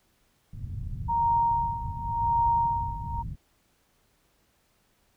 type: low-pass noise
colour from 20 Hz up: white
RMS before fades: -35 dBFS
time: 0.53-3.36 s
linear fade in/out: 10 ms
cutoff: 130 Hz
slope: 24 dB/octave
type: tone with tremolo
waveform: sine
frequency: 932.3 Hz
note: A#5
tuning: in tune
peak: -20 dBFS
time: 1.08-3.23 s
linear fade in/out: 20 ms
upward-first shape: sine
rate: 0.9 Hz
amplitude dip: 85%
effects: pink hiss -68 dBFS RMS until 5.16 s